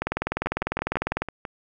two click trains, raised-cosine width 0.5 ms, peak -9 / -16 dBFS, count 25 / 7, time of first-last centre 0.02-1.22 / 0.46-1.452 s, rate 20 / 6.05 Hz, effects none

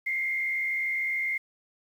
sine tone with frequency modulation, 2112 Hz, C7, 16 cents sharp, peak -26 dBFS, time 0.06-1.38 s, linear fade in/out 10 ms, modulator 67.2 Hz, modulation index 0.82, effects 9-bit

